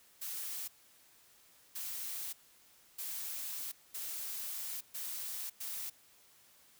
blue noise bursts at uneven times, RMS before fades -41 dBFS, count 6, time 0.21-0.68 / 1.75-2.33 / 2.98-3.72 / 3.94-4.81 / 4.94-5.5 / 5.6-5.9 s, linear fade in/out 10 ms, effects white hiss -64 dBFS RMS until 6.79 s

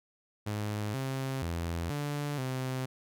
sawtooth tone with pitch steps, 105.1 / 133.5 / 84.4 / 145.6 / 129.9 Hz, G#2 / C3 / E2 / D3 / C3, +21 / +35 / +41 / -15 / -12 cents, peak -28 dBFS, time 0.46-2.86 s, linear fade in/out 10 ms, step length 480 ms, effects none

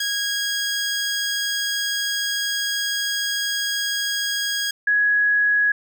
15% pulse / sine tone pair in turn, 1643 / 1671.7 Hz, G#6 / G#6, -19 / +11 cents, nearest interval unison, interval 30 cents, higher second, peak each -15 dBFS, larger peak neither, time 0-4.71 / 4.87-5.72 s, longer first, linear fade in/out 5 ms, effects none

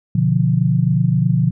sine chord, B diminished, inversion none, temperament equal, 123.47 / 146.83 / 174.61 Hz, B2 / D3 / F3, 0 / 0 / 0 cents, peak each -17 dBFS, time 0.15-1.51 s, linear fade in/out 5 ms, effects none

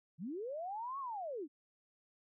sine linear two-way sweep, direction up then down, 140 to 1129 to 260.8 Hz, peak -39 dBFS, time 0.18-1.48 s, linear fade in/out 50 ms, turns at 0.99 s, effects none

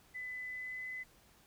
sine tone with pitch glide, 2005 to 2017 Hz, B6 to B6, +26 to +36 cents, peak -40 dBFS, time 0.14-1.04 s, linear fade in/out 20 ms, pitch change +10 cents, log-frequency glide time 0.49-0.86 s, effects pink hiss -65 dBFS RMS until 1.46 s

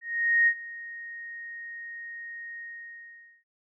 sine tone with ADSR envelope, 1864.7 Hz, A#6, in tune, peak -17 dBFS, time 0.01-3.44 s, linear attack 460 ms, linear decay 68 ms, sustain -20 dB, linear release 850 ms, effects none

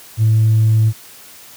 triangle tone with tanh clipping, 110 Hz, A2, in tune, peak -9 dBFS, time 0.17-0.93 s, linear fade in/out 50 ms, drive 5 dB, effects white hiss -40 dBFS RMS until 1.56 s + high-pass 60 Hz 12 dB/octave

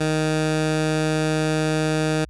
15% pulse tone, 155.7 Hz, D#3, 2 cents sharp, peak -13 dBFS, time 0-2.25 s, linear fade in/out 10 ms, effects added 60 Hz sine -41 dBFS peak until 2.29 s + resampled to 24000 Hz

